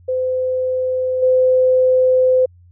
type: tone with level steps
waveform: sine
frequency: 512 Hz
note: C5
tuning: 38 cents flat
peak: -16 / -10 dBFS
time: 0.08-2.46 s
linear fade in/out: 10 ms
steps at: 1.22 s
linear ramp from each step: 10 ms
effects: added 88 Hz sine -44 dBFS peak until 2.71 s